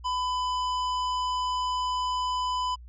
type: tone with tanh clipping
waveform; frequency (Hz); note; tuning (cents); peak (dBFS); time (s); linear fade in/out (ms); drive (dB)
sine; 1002; B5; +25; -28; 0.04-2.76; 20; 17
effects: added 60 Hz sine -43 dBFS peak until 2.88 s + resampled to 16000 Hz

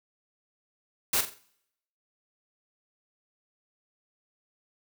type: noise with echo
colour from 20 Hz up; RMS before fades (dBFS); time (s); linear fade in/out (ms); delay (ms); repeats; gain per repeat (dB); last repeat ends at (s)
white; -25; 1.13-1.21; 5; 44; 4; -9; 1.386
effects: noise-tail reverb RT60 0.8 s tail -23 dB re dry

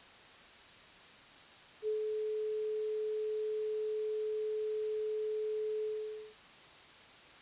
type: tone with ADSR envelope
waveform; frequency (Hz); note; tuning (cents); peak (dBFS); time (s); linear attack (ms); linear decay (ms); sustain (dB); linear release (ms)
sine; 430; A4; -40; -30; 1.82-6.35; 57; 110; -3; 510
effects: white hiss -55 dBFS RMS until 7.41 s + resampled to 8000 Hz

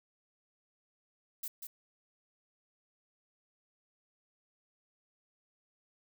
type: noise with echo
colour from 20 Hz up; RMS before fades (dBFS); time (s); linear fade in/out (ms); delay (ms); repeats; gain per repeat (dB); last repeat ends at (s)
violet; -39; 1.43-1.48; 5; 190; 1; -5; 1.67
effects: none

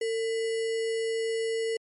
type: tone with sample-and-hold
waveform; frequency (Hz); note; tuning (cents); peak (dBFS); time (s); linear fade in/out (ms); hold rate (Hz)
sine; 451.2; A4; +44; -26; 0.01-1.77; 5; 2450
effects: MP3 48 kbps

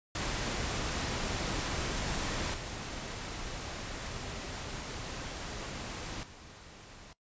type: noise with level steps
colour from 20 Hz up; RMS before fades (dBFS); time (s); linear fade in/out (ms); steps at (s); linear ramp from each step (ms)
pink; -34 / -40 / -51; 0.15-7.13; 2; 2.54 / 6.23; 2
effects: noise-tail reverb RT60 0.1 s tail -19 dB re dry + resampled to 16000 Hz

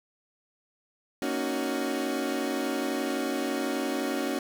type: chord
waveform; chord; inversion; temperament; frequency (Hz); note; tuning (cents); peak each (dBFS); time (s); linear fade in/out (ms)
30% pulse; D# minor seventh; second; equal with one note detuned; 233.1 / 279.3 / 311.1 / 370; A#3 / C#4 / D#4 / F#4; 0 / +13 / 0 / 0; -33 / -28 / -33 / -31; 1.22-4.39; 2
effects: none

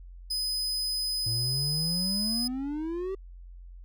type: tone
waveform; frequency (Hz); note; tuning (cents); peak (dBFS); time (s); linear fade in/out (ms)
40% pulse; 5020; D#8; +15; -27; 0.3-2.48; 10
type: exponential sweep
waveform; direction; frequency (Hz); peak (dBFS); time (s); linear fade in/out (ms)
triangle; up; 109.2 to 392; -28; 1.26-3.15; 5
effects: added 44 Hz sine -43 dBFS peak until 3.84 s

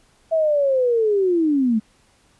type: linear sweep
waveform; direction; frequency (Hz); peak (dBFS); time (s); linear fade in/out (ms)
sine; down; 658 to 210; -15; 0.31-1.8; 20
effects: pink hiss -58 dBFS RMS until 2.39 s + resampled to 24000 Hz

